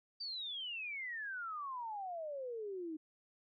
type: exponential sweep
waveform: sine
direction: down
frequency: 4699 to 305.3 Hz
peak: -40 dBFS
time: 0.2-2.97 s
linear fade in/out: 10 ms
effects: AAC 48 kbps